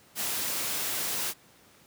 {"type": "noise", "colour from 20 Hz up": "white", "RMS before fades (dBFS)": -31, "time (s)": [0.15, 1.34], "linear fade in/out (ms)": 50, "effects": ["pink hiss -58 dBFS RMS until 1.86 s", "high-pass 100 Hz 12 dB/octave"]}